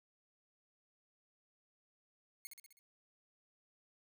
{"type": "tone with echo", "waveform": "5% pulse", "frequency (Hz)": 2174, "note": "C#7", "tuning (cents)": -34, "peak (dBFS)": -35, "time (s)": [2.45, 2.47], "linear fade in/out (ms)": 0, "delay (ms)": 64, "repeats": 5, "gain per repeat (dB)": -4, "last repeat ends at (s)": 2.79, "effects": []}